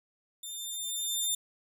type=tone with level ramp; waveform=15% pulse; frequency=3598 Hz; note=A7; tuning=38 cents sharp; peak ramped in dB=-32 to -20 dBFS; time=0.43-1.35 s; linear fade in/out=5 ms; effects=none